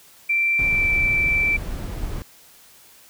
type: tone with pitch glide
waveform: sine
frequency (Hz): 2349 to 2333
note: D7 to D7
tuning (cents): 0 to -12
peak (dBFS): -17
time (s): 0.29-1.57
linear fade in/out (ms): 10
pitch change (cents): -12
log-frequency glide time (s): 0.6-0.88
type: noise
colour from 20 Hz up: brown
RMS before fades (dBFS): -28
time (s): 0.59-2.22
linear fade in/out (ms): 0
effects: white hiss -50 dBFS RMS until 3.09 s